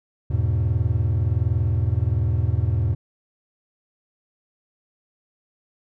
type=chord; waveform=triangle; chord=E major; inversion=none; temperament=equal; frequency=82.41 / 103.83 / 123.47 Hz; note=E2 / G#2 / B2; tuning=0 / 0 / 0 cents; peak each=-21 / -20 / -22 dBFS; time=0.3-2.95 s; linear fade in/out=10 ms; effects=none